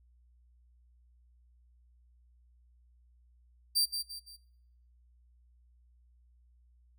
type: tone with echo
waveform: sawtooth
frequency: 4690 Hz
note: D8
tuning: 3 cents flat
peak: -22 dBFS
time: 3.75-3.86 s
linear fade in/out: 20 ms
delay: 170 ms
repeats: 3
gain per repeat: -8 dB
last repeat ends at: 4.37 s
effects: noise-tail reverb RT60 0.9 s tail -24 dB re dry + added 60 Hz sine -61 dBFS peak until 6.98 s